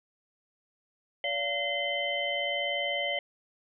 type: tone cluster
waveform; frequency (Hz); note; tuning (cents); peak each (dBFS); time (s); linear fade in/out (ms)
sine; 572 / 693 / 2061 / 3077; D5 / F5 / C7 / G7; -46 / -14 / -27 / -33; -34 / -36 / -32 / -33; 1.24-3.19; 2
effects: none